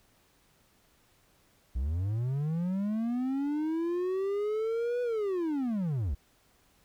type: linear two-way sweep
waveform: triangle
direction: up then down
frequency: 57.7 to 493.9 to 57.7 Hz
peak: -26 dBFS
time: 1.75-6.15 s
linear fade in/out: 10 ms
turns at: 5.02 s
effects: pink hiss -66 dBFS RMS until 6.84 s